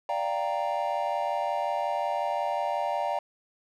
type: chord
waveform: triangle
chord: G minor seventh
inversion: second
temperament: equal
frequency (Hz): 587.3 / 698.5 / 784 / 932.3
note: D5 / F5 / G5 / Bb5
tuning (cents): 0 / 0 / 0 / 0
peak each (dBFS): -30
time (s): 0.09-3.19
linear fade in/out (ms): 2
effects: none